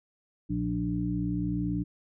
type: harmonic tone with a mistuned harmonic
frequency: 59 Hz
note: A#1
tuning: 22 cents sharp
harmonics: 1 / 2 / 3 / 5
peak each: -37 / -34 / -31 / -31 dBFS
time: 0.49-1.84 s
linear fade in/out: 20 ms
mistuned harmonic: 2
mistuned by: -30 cents
effects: none